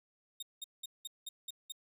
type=tone bursts; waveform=sawtooth; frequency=3700 Hz; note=A#7; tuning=14 cents flat; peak=-37 dBFS; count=7; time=0.4-1.722 s; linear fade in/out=5 ms; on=26 ms; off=190 ms; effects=none